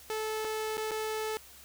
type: tone with dropouts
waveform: sawtooth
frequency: 435.1 Hz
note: A4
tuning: 19 cents flat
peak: -28 dBFS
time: 0.1-1.37 s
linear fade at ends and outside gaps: 0 ms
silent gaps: 0.446-0.45 / 0.77-0.779 / 0.91-0.916 s
effects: added 66 Hz sine -62 dBFS peak until 1.64 s + white hiss -53 dBFS RMS until 1.64 s